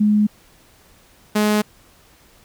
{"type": "tone pair in turn", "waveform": ["sine", "sawtooth"], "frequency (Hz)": [209.9, 210.9], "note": ["G#3", "G#3"], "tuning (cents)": [19, 27], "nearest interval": "unison", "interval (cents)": 8, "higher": "second", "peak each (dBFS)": [-12, -11], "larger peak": "second", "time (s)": [[0, 0.27], [1.35, 1.62]], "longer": "neither", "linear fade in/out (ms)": 10, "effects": ["pink hiss -52 dBFS RMS until 2.44 s"]}